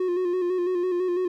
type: tone with vibrato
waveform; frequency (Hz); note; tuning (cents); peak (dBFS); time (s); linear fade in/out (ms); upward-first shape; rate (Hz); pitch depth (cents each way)
triangle; 360; F#4; -47; -20; 0-1.28; 5; square; 6; 40
effects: none